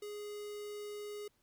square tone with notch filter, 415.3 Hz, G#4, in tune, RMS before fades -44 dBFS, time 0.02-1.28 s, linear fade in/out 5 ms, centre 1500 Hz, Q 1.4, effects pink hiss -75 dBFS RMS until 1.42 s

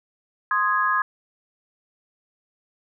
sine chord, Ab major, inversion first, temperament equal, 1046.5 / 1244.5 / 1661.2 Hz, C6 / Eb6 / Ab6, 0 / 0 / 0 cents, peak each -23 dBFS, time 0.51-1.02 s, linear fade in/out 2 ms, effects none

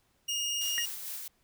25% pulse tone, 2846 Hz, F7, 32 cents sharp, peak -26 dBFS, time 0.28-0.86 s, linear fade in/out 10 ms
blue noise with tremolo, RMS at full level -38 dBFS, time 0.61-1.28 s, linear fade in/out 5 ms, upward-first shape sine, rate 4.5 Hz, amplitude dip 35%
sine tone with exponential decay, 1878 Hz, A#6, 12 cents sharp, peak -26 dBFS, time 0.78-0.87 s, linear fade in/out 0 ms, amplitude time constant 19 ms
effects pink hiss -71 dBFS RMS until 1.43 s

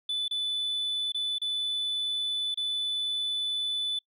sine tone with dropouts, 3491 Hz, A7, 14 cents flat, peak -25 dBFS, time 0.09-3.99 s, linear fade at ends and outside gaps 5 ms, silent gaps 0.281-0.31 / 1.121-1.145 / 1.384-1.416 / 2.544-2.573 s, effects noise-tail reverb RT60 0.1 s tail -25 dB re dry + tanh soft clip ceiling -26 dBFS

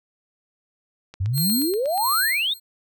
click train, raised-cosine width 0.2 ms, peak -23 dBFS, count 8, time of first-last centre 1.14-1.977 s, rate 8.36 Hz
sine exponential sweep, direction up, 88.3 to 3842 Hz, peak -20 dBFS, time 1.2-2.54 s, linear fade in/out 10 ms
10% pulse tone with tremolo, 4201 Hz, C8, 6 cents sharp, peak -14 dBFS, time 1.33-2.6 s, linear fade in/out 50 ms, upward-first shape sine, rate 1.5 Hz, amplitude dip 95%
effects none

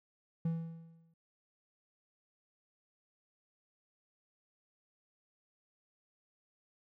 triangle tone with exponential decay, 164.81 Hz, E3, in tune, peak -27 dBFS, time 0.45-1.14 s, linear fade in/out 5 ms, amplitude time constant 150 ms, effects none

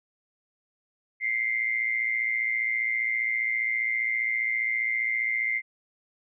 sine tone with amplitude modulation, 2093 Hz, C7, in tune, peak -21 dBFS, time 1.2-5.62 s, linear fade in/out 50 ms, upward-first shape sine, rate 115 Hz, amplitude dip 70%, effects none

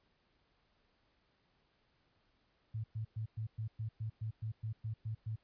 sine tone bursts, 110 Hz, A2, in tune, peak -36 dBFS, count 13, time 2.74-5.36 s, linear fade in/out 10 ms, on 100 ms, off 110 ms, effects pink hiss -75 dBFS RMS until 5.43 s + resampled to 11025 Hz

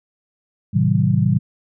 sine chord, A diminished seventh, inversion none, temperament just, 110 / 132 / 158.4 / 190.08 Hz, A2 / C3 / Eb3 / Gb3, 0 / +16 / +31 / +47 cents, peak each -19 dBFS, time 0.73-1.39 s, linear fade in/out 20 ms, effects none

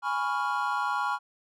triangle chord, C# dominant seventh, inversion second, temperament equal, 830.6 / 987.8 / 1108.7 / 1396.9 Hz, G#5 / B5 / C#6 / E#6, 0 / 0 / 0 / 0 cents, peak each -30 dBFS, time 0.02-1.19 s, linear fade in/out 50 ms, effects none

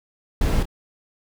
brown noise with echo, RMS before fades -18 dBFS, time 0.41-0.63 s, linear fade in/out 5 ms, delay 25 ms, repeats 1, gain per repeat -10 dB, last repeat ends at 0.655 s, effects none

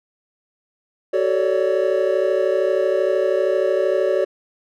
triangle chord, D major seventh, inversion first, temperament equal with one note detuned, 377.6 / 440 / 554.4 / 587.3 Hz, F#4 / A4 / C#5 / D5, +35 / 0 / 0 / 0 cents, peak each -19 / -22 / -19 / -20 dBFS, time 1.13-4.25 s, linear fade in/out 10 ms, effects none

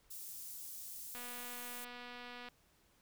white high-pass noise, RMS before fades -48 dBFS, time 0.1-1.85 s, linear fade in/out 10 ms, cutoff 7100 Hz, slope 12 dB/octave
click train, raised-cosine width 0.3 ms, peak -34 dBFS, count 327, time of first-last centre 1.15-2.486 s, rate 244 Hz
effects pink hiss -71 dBFS RMS until 3.01 s

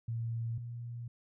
sine tone pair in turn, 115.4 / 118.71 Hz, A#2 / A#2, -17 / +32 cents, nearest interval unison, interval 49 cents, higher second, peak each -33 / -39 dBFS, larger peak first, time 0.08-0.58 / 0.58-1.08 s, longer neither, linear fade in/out 5 ms, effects none

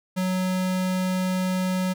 square tone, 185 Hz, F#3, in tune, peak -23 dBFS, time 0.16-1.94 s, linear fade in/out 20 ms, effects none

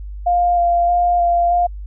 sine tone with vibrato, 698.5 Hz, F5, in tune, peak -12 dBFS, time 0.26-1.67 s, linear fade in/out 10 ms, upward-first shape square, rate 1.6 Hz, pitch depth 13 cents each way, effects added 50 Hz sine -27 dBFS peak until 1.86 s

